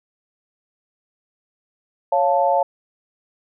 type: chord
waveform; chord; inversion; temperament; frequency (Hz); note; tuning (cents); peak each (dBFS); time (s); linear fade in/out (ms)
sine; Db augmented; none; equal; 554.4 / 698.5 / 880; Db5 / F5 / A5; 0 / 0 / 0; -19; 2.12-2.63; 5
effects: none